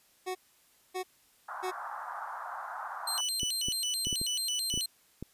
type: tone bursts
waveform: 25% pulse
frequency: 370 Hz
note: F#4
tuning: in tune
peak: -29 dBFS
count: 3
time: 0.26-1.716 s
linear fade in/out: 20 ms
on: 92 ms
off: 590 ms
type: band-pass noise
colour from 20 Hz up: pink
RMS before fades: -40 dBFS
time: 1.48-3.21 s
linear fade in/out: 10 ms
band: 730 to 1500 Hz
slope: 48 dB/octave
type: tone with vibrato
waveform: 25% pulse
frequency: 3520 Hz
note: A7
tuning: in tune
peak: -26 dBFS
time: 3.07-4.86 s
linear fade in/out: 5 ms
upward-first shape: square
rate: 4.6 Hz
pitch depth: 290 cents each way
type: clicks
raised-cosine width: 3 ms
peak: -25 dBFS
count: 8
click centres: 3.432 / 3.685 / 4.07 / 4.128 / 4.215 / 4.74 / 4.776 / 5.226 s
effects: white hiss -65 dBFS RMS until 5.33 s + resampled to 32000 Hz